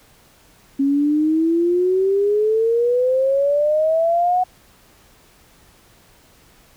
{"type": "exponential sweep", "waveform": "sine", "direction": "up", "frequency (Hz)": [272.5, 740], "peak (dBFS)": -14, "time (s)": [0.79, 4.44], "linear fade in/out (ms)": 10, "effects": ["pink hiss -52 dBFS RMS until 6.76 s"]}